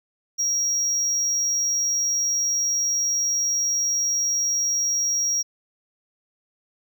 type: tone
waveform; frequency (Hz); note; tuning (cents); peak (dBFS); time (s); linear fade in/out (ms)
triangle; 5650; F8; +19; -19; 0.38-5.43; 20
effects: none